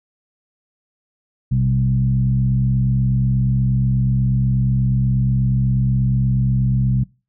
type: tone with frequency modulation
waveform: sine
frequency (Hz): 126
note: B2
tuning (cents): +35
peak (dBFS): -14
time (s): 1.51-7.04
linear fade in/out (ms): 10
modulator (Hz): 68.3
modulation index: 0.73
effects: noise-tail reverb RT60 0.3 s tail -23 dB re dry